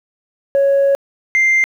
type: tone pair in turn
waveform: sine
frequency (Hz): 554.4 / 2093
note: C#5 / C7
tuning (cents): 0 / 0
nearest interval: octave + major seventh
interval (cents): 2300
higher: second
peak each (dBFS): -8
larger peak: neither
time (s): 0.55-0.95 / 1.35-1.64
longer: first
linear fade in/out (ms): 0
effects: tanh soft clip ceiling -8 dBFS + 8-bit